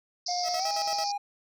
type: band-pass noise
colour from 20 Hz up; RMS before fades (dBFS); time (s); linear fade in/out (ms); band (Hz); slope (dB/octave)
white; -34; 0.26-1.12; 5; 4500 to 5800; 96
type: tone with pitch glide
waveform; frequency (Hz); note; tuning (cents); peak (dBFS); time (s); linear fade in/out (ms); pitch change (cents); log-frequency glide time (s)
triangle; 712 to 813.2; F5 to G#5; +33 to -37; -27; 0.28-1.18; 10; +230; 0.56-0.68
type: tone with tremolo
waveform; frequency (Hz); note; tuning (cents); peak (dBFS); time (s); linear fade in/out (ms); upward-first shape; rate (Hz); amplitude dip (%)
sawtooth; 647; E5; -32; -29; 0.43-1.07; 50; square; 9; 80
effects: none